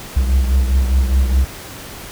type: beating tone pair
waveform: triangle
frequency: 64.5 / 69.4 Hz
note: C2 / C#2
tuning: -24 / +3 cents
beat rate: 4.9 Hz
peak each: -10 / -18 dBFS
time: 0.16-1.45 s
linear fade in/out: 10 ms
effects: pink hiss -33 dBFS RMS until 2.11 s